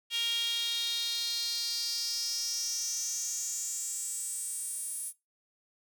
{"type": "tone with high-pass filter sweep", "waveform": "sawtooth", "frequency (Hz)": 466.2, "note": "A#4", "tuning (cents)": 0, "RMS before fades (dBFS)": -34, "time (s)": [0.1, 5.13], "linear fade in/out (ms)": 50, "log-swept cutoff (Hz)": [3100, 10000], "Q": 6.3, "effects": ["noise-tail reverb RT60 0.2 s tail -18 dB re dry"]}